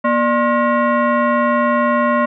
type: tone with frequency modulation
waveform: sine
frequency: 239 Hz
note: A#3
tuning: 43 cents sharp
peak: -12 dBFS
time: 0.04-2.26 s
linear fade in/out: 10 ms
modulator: 833 Hz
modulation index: 1.5
effects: none